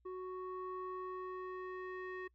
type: tone with low-pass filter sweep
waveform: square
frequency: 370 Hz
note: F#4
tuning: in tune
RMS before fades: -44 dBFS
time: 0.05-2.28 s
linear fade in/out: 10 ms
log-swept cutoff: 870 to 1900 Hz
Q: 3
effects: noise-tail reverb RT60 0.1 s tail -26 dB re dry + added 60 Hz sine -70 dBFS peak until 2.34 s